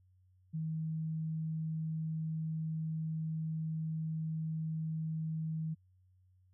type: tone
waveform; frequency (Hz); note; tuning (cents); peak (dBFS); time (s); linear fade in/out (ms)
sine; 159; D#3; +38; -34; 0.53-5.75; 20
effects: added 92 Hz sine -64 dBFS peak until 6.53 s